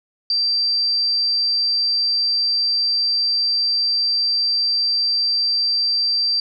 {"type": "tone", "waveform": "sine", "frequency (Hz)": 4695, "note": "D8", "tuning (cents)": -1, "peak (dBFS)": -16, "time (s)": [0.3, 6.4], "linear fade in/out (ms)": 2, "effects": []}